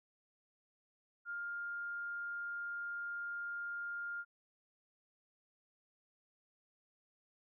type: tone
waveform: sine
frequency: 1406 Hz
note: F6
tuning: 11 cents sharp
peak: -39 dBFS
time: 1.25-4.25 s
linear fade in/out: 50 ms
effects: none

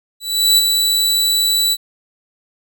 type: tone with ADSR envelope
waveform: sawtooth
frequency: 3951 Hz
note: B7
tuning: in tune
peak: -5 dBFS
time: 0.2-1.77 s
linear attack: 380 ms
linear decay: 21 ms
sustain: -5 dB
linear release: 45 ms
effects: none

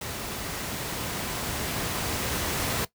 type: noise with level ramp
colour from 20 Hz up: pink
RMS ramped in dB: -34 to -27 dBFS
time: 0.01-2.85 s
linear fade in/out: 5 ms
effects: noise-tail reverb RT60 0.1 s tail -17 dB re dry + high-pass 60 Hz 12 dB/octave

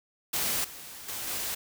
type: noise with level steps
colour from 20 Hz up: white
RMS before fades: -29 / -44 / -36 / -33 dBFS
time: 0.33-1.55 s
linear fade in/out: 10 ms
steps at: 0.64 / 1.08 / 1.27 s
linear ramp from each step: 5 ms
effects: none

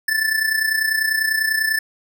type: tone with amplitude modulation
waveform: square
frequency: 1757 Hz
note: A6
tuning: 3 cents flat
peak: -15 dBFS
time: 0.08-1.79 s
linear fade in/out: 5 ms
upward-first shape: sine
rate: 30.1 Hz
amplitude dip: 65%
effects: none

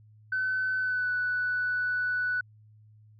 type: tone with pitch glide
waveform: sine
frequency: 1517 to 1484.9 Hz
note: F#6 to F#6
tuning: +43 to +6 cents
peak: -25 dBFS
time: 0.32-2.41 s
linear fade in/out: 5 ms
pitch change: -37 cents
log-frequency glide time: 0.78-1.11 s
effects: tanh soft clip ceiling -21 dBFS + added 107 Hz sine -53 dBFS peak until 3.19 s

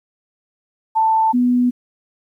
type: tone pair in turn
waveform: sine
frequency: 886 / 246.5 Hz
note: A5 / B3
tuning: +12 / -3 cents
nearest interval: octave + minor seventh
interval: 2215 cents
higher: first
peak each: -12 dBFS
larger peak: neither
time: 0.95-1.33 / 1.33-1.71 s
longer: neither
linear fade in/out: 20 ms
effects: 9-bit

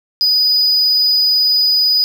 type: tone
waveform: triangle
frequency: 4961 Hz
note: D#8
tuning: 6 cents flat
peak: -9 dBFS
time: 0.21-2.04 s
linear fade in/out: 0 ms
effects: none

